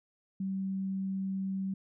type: tone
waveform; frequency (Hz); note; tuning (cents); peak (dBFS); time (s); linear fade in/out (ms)
sine; 192.2; G3; -34; -31; 0.4-1.74; 5
effects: none